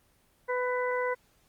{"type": "harmonic tone", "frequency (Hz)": 498.3, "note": "B4", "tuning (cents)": 15, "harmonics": [1, 2, 3, 4], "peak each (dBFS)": [-29, -33, -37, -36], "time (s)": [0.48, 1.15], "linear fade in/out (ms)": 20, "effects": ["pink hiss -66 dBFS RMS until 1.48 s", "Opus 24 kbps"]}